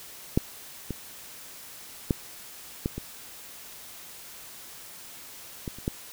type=clicks; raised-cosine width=3 ms; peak=-7 / -18 / -9 / -13 / -20 / -19 / -30 / -13 dBFS; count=8; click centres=0.375 / 0.907 / 2.108 / 2.859 / 2.98 / 5.678 / 5.786 / 5.879 s; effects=white hiss -45 dBFS RMS until 6.12 s